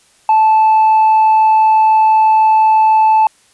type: tone with tanh clipping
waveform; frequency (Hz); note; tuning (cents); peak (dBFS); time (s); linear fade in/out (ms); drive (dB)
sine; 874; A5; -12; -7; 0.29-3.27; 2; 1
effects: white hiss -51 dBFS RMS until 3.53 s + resampled to 24000 Hz